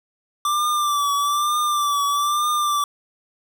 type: tone with vibrato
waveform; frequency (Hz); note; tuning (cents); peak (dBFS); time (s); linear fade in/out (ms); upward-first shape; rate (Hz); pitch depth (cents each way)
square; 1173; D6; -2; -19; 0.45-2.84; 2; triangle; 1.1; 58
effects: none